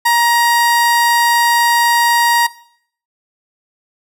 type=tone; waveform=30% pulse; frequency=944 Hz; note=A#5; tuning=22 cents sharp; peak=-7 dBFS; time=0.05-2.47 s; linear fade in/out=10 ms; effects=noise-tail reverb RT60 0.6 s tail -19 dB re dry

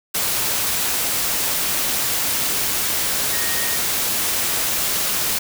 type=tone in noise; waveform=sine; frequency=1864 Hz; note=A#6; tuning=1 cent flat; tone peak=-29 dBFS; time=3.32-3.77 s; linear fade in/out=10 ms; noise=white; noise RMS=-21 dBFS; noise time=0.14-5.39 s; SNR=-11 dB; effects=none

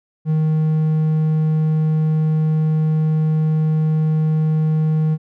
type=tone; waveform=triangle; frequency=156.3 Hz; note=D#3; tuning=8 cents sharp; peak=-12 dBFS; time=0.25-5.18 s; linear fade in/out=50 ms; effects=none

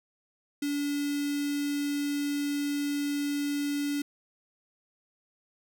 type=tone with notch filter; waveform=square; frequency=287.6 Hz; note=D4; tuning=36 cents flat; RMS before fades=-30 dBFS; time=0.62-4.02 s; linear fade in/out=5 ms; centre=910 Hz; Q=0.6; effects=none

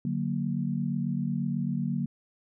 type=chord; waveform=sine; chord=D augmented; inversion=none; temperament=equal; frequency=146.83 / 185 / 233.1 Hz; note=D3 / F#3 / A#3; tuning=0 / 0 / 0 cents; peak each=-31 dBFS; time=0.05-2.06 s; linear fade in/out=2 ms; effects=none

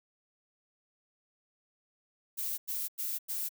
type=noise bursts; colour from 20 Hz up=violet; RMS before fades=-35 dBFS; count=4; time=2.37-3.492 s; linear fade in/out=20 ms; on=210 ms; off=94 ms; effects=none

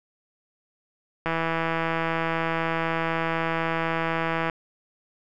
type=click train; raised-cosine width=0.5 ms; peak=-11 dBFS; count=532; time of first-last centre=1.26-4.498 s; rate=164 Hz; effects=none

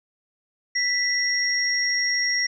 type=tone pair together; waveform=sine; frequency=1975.5 / 5588 Hz; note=B6 / F8; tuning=0 / 0 cents; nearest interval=octave + tritone; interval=1800 cents; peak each=-23 dBFS; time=0.75-2.47 s; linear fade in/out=10 ms; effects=none

